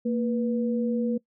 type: tone pair together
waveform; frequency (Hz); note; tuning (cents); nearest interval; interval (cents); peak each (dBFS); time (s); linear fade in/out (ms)
sine; 230.4 / 488.2; A#3 / B4; -20 / -20; octave + minor second; 1300; -24 / -29; 0.05-1.18; 10
effects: noise-tail reverb RT60 0.1 s tail -22 dB re dry